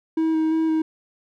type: tone with vibrato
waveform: triangle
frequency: 319 Hz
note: D#4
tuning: 43 cents sharp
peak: -16 dBFS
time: 0.17-0.82 s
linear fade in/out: 5 ms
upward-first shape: square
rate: 2.9 Hz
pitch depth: 12 cents each way
effects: none